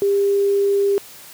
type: tone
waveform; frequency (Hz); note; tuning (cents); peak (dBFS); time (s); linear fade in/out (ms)
sine; 399.7; G4; +34; -14; 0.02-0.98; 0
effects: white hiss -41 dBFS RMS until 1.33 s + high-pass 80 Hz 12 dB/octave